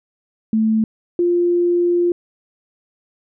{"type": "tone pair in turn", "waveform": "sine", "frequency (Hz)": [220, 349.2], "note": ["A3", "F4"], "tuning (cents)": [0, 0], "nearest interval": "minor sixth", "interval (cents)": 800, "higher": "second", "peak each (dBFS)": -13, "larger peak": "neither", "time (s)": [[0.53, 0.84], [1.19, 2.12]], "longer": "second", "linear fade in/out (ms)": 2, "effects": []}